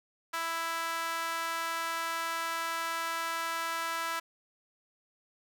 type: tone with high-pass filter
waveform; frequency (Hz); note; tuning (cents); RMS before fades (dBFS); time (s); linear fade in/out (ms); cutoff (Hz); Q
sawtooth; 330.8; E4; +6; -34; 0.33-4.2; 10; 1200; 2.2
effects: none